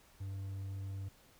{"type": "tone", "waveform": "triangle", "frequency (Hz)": 97.3, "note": "G2", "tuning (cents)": -12, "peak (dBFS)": -37, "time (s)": [0.2, 1.09], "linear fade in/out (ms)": 10, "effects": ["pink hiss -64 dBFS RMS until 1.39 s"]}